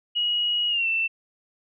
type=tone with pitch glide; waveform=sine; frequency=2900 to 2675 Hz; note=F#7 to E7; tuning=-35 to +25 cents; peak=-21 dBFS; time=0.15-1.08 s; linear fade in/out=20 ms; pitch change=-140 cents; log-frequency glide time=0.69-0.87 s; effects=none